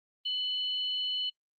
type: tone pair together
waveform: sine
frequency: 2990 / 4225 Hz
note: F#7 / C8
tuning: +17 / +16 cents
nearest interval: tritone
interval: 599 cents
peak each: -30 / -38 dBFS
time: 0.25-1.3 s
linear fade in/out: 10 ms
effects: noise-tail reverb RT60 0.1 s tail -25 dB re dry + Opus 32 kbps